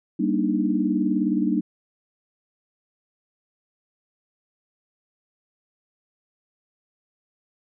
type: chord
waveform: sine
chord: Eb major seventh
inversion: first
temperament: just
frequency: 194.45 / 233.3 / 291.7 / 311.1 Hz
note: G3 / Bb3 / D4 / Eb4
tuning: -14 / +2 / -12 / 0 cents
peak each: -25 dBFS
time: 0.19-1.61 s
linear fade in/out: 10 ms
effects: none